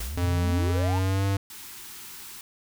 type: noise with exponential decay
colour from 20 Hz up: white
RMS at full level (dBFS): -35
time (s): 0-0.6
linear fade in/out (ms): 5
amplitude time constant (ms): 130
type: exponential sweep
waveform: triangle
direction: up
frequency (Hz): 51.91 to 950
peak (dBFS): -29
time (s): 0-0.99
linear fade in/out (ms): 5
type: tone with pitch glide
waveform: square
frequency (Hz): 88 to 98.21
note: F2 to G2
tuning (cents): +14 to +4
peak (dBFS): -23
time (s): 0.17-1.37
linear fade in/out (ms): 5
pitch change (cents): +190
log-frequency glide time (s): 0.66-1.25
type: band-stop noise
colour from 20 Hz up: white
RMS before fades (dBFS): -42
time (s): 1.5-2.41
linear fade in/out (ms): 2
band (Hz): 430 to 810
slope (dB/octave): 96
effects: none